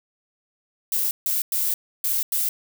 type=noise bursts at uneven times; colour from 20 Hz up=violet; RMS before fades=-23 dBFS; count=5; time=0.92-1.11 / 1.26-1.42 / 1.52-1.74 / 2.04-2.23 / 2.32-2.49 s; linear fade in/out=2 ms; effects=none